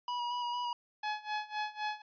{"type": "tone with vibrato", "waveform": "square", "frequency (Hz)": 969, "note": "B5", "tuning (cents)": -33, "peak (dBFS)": -34, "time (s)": [0.08, 0.73], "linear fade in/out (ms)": 2, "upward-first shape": "square", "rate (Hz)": 4.4, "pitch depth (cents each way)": 15}
{"type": "tone with tremolo", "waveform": "sawtooth", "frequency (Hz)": 847, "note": "G#5", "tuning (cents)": 34, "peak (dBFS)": -28, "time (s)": [1.03, 2.02], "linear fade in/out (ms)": 5, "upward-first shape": "sine", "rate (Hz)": 3.9, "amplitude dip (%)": 90}
{"effects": ["resampled to 11025 Hz"]}